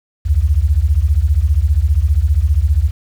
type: beating tone pair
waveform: sine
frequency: 66.5 / 81.5 Hz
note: C2 / E2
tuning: +29 / -19 cents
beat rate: 15 Hz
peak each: -13 dBFS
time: 0.25-2.91 s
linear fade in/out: 20 ms
effects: 7-bit